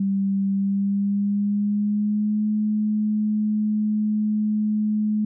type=tone with pitch glide; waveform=sine; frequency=196.1 to 212.6 Hz; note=G3 to G#3; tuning=+1 to +41 cents; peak=-19 dBFS; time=0-5.25 s; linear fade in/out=5 ms; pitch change=+140 cents; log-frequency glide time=0.53-2.46 s; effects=none